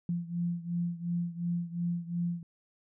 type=beating tone pair; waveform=sine; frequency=171.7 / 174.5 Hz; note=F3 / F3; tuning=-29 / -1 cents; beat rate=2.8 Hz; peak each=-32 / -35 dBFS; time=0.09-2.43 s; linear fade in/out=2 ms; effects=none